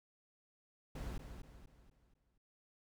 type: noise with echo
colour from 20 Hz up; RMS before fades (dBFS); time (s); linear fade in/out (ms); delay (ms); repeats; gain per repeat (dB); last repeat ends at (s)
brown; -43; 0.95-1.18; 5; 240; 5; -7; 2.38
effects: none